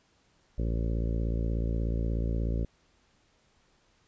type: harmonic tone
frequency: 56.6 Hz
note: A1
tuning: 50 cents sharp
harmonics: 1 / 2 / 3 / 4 / 5 / 6 / 7 / 8 / 9 / 10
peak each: -28 / -34 / -38 / -40 / -42 / -44 / -45 / -46 / -47 / -48 dBFS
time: 0.58-2.65 s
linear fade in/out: 5 ms
effects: pink hiss -67 dBFS RMS until 4.07 s + resampled to 16000 Hz